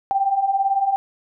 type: beating tone pair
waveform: sine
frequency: 770 / 788 Hz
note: G5 / G5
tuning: -31 / +9 cents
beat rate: 18 Hz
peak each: -23 / -18 dBFS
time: 0.11-0.96 s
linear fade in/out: 0 ms
effects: none